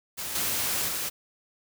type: noise with level steps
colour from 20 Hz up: white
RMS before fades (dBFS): -34 / -28 / -31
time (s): 0.17-1.1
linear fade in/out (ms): 20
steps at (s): 0.35 / 0.88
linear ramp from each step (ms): 2
effects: none